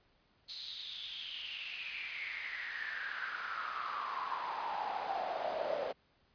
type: noise with high-pass filter sweep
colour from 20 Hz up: brown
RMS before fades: -40 dBFS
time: 0.48-5.93 s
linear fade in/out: 20 ms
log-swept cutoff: 4200 to 560 Hz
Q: 7.7
effects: pink hiss -71 dBFS RMS until 6.34 s + resampled to 11025 Hz